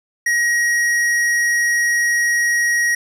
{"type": "tone with hard clipping", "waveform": "sine", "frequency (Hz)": 1894, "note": "A#6", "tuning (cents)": 27, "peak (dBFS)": -16, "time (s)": [0.26, 2.95], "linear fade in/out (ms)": 5, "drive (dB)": 11, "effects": []}